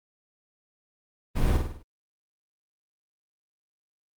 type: noise with echo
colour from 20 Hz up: brown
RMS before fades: -23 dBFS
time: 1.35-1.58 s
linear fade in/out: 20 ms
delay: 51 ms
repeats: 5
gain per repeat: -5 dB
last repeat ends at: 1.835 s
effects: Opus 32 kbps